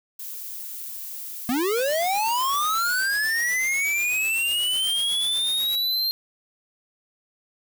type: noise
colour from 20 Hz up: violet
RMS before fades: -35 dBFS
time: 0.19-3.01 s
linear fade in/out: 5 ms
type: linear sweep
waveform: square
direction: up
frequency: 231 to 4200 Hz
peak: -22 dBFS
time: 1.49-6.11 s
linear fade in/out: 0 ms
type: noise with tremolo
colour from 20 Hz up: white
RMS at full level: -37 dBFS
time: 1.76-5.76 s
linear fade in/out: 10 ms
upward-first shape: triangle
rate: 8.1 Hz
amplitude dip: 70%
effects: none